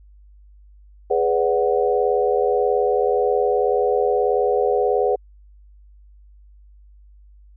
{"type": "chord", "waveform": "sine", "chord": "G# half-diminished seventh", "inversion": "none", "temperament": "equal with one note detuned", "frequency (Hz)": [415.3, 493.9, 575.6, 740], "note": ["G#4", "B4", "D5", "F#5"], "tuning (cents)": [0, 0, -35, 0], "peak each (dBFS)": [-20, -20, -25, -23], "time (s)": [1.1, 5.16], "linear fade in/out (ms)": 10, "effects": ["added 50 Hz sine -45 dBFS peak until 7.56 s"]}